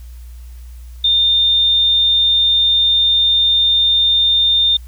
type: tone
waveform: sine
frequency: 3620 Hz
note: A7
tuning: 48 cents sharp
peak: -10 dBFS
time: 1.04-4.77 s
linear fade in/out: 5 ms
effects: added 60 Hz sine -31 dBFS peak until 4.87 s + white hiss -51 dBFS RMS until 4.87 s